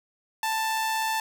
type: tone with amplitude modulation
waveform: sawtooth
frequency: 884 Hz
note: A5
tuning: 8 cents sharp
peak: -20 dBFS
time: 0.43-1.2 s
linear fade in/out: 2 ms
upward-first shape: sine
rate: 136 Hz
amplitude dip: 25%
effects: 8-bit